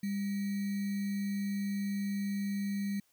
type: tone with sample-and-hold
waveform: sine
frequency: 200 Hz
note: G3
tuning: 35 cents sharp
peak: -31 dBFS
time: 0.03-3 s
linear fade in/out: 5 ms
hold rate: 2100 Hz
effects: white hiss -71 dBFS RMS until 3.12 s